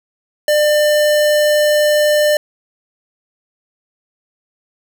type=tone; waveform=square; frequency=598 Hz; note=D5; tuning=31 cents sharp; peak=-11 dBFS; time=0.48-2.37 s; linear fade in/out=2 ms; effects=none